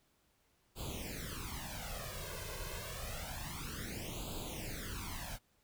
pink noise with flanger, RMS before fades -43 dBFS, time 0.75-5.39 s, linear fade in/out 50 ms, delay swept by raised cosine 0.26 to 1.96 ms, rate 0.28 Hz, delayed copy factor +0.95, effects pink hiss -74 dBFS RMS until 5.63 s

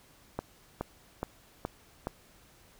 click train, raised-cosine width 1 ms, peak -18 dBFS, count 5, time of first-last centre 0.39-2.071 s, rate 2.38 Hz, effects pink hiss -60 dBFS RMS until 2.79 s

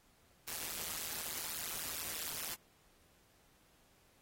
white noise with amplitude modulation, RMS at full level -38 dBFS, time 0.47-2.55 s, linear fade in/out 10 ms, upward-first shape sine, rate 161 Hz, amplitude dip 90%, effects pink hiss -69 dBFS RMS until 4.21 s + AAC 48 kbps

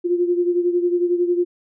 sine beating tone pair, 350 / 361 Hz, F4 / F#4, +4 / -43 cents, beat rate 11 Hz, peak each -17 / -23 dBFS, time 0.04-1.45 s, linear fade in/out 20 ms, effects none

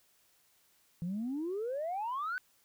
sine exponential sweep, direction up, 164.81 to 1541 Hz, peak -32 dBFS, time 1.02-2.38 s, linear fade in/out 0 ms, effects tanh soft clip ceiling -30 dBFS + white hiss -69 dBFS RMS until 2.64 s

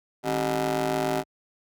20% pulse ring-modulated tone, 116.54 Hz, A#2, in tune, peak -16 dBFS, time 0.23-1.24 s, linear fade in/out 50 ms, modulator 501 Hz, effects high-pass 60 Hz 12 dB/octave

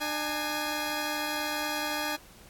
10% pulse tone pair together, 300.9 / 830.6 Hz, D4 / G#5, +42 / 0 cents, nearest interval octave + tritone, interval 1758 cents, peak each -24 / -24 dBFS, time 0-2.17 s, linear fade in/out 20 ms, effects pink hiss -54 dBFS RMS until 2.49 s + AAC 64 kbps

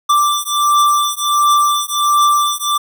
square beating tone pair, 1174.7 / 1176.1 Hz, D6 / D6, 0 / +2 cents, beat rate 1.4 Hz, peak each -15 dBFS, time 0.09-2.78 s, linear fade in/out 10 ms, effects none

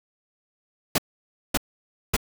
pink noise bursts, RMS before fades -21 dBFS, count 3, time 0.95-2.166 s, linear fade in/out 5 ms, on 32 ms, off 560 ms, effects none

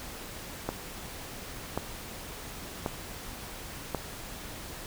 click train, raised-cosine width 1 ms, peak -15 dBFS, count 4, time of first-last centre 0.69-3.947 s, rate 0.921 Hz, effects pink hiss -42 dBFS RMS until 4.86 s

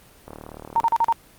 click train, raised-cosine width 1 ms, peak -22 dBFS, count 22, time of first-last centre 0.28-0.834 s, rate 37.9 Hz
sine tone bursts, 920 Hz, A#5, 23 cents flat, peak -15 dBFS, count 5, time 0.76-1.125 s, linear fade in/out 0 ms, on 41 ms, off 40 ms
effects pink hiss -51 dBFS RMS until 1.38 s + Opus 24 kbps

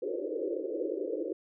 pink band-pass noise, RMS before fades -34 dBFS, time 0.02-1.33 s, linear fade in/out 5 ms, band 310 to 550 Hz, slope 96 dB/octave, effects none

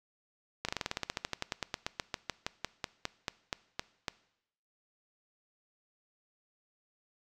slowing click train, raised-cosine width 0.2 ms, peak -15 dBFS, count 29, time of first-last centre 0.65-4.082 s, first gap 36 ms, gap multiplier 1.08, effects noise-tail reverb RT60 0.8 s tail -20 dB re dry

